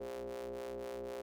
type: ring-modulated tone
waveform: 40% pulse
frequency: 61.74 Hz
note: B1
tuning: in tune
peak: -37 dBFS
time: 0-1.22 s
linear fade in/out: 10 ms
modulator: 465 Hz
effects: none